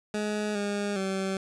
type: tone with pitch steps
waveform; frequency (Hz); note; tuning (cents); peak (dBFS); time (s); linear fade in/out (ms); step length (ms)
20% pulse; 210.4 / 203.8 / 192.1; G#3 / G#3 / G3; +23 / -32 / -35; -23; 0.14-1.37; 2; 410
effects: resampled to 22050 Hz + 9-bit